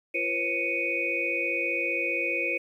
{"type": "tone cluster", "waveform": "sine", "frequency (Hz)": [343.1, 484.9, 540, 2229, 2490], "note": ["F4", "B4", "C#5", "C#7", "D#7"], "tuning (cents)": [-31, -32, -45, 9, 1], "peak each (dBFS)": [-35, -36, -35, -31, -28], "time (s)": [0.14, 2.58], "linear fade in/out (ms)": 10, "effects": ["10-bit"]}